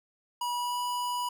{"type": "tone with pitch glide", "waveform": "square", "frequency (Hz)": [970, 979.6], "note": ["B5", "B5"], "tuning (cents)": [-31, -14], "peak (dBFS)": -30, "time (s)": [0.41, 1.29], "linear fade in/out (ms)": 5, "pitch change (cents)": 17, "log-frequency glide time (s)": [0.54, 0.8], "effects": []}